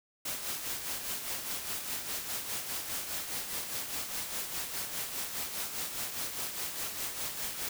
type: noise with tremolo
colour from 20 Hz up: white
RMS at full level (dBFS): -35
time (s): 0.25-7.69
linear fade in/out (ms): 5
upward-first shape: sine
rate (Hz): 4.9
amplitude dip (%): 50
effects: none